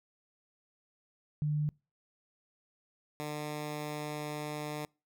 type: tone pair in turn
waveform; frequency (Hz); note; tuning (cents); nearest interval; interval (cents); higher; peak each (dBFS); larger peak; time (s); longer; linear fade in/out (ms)
sine / 10% pulse; 149.9 / 149.9; D3 / D3; +36 / +36; unison; 0; neither; -28; neither; 1.42-1.69 / 3.2-4.85; second; 0
effects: noise-tail reverb RT60 0.3 s tail -26 dB re dry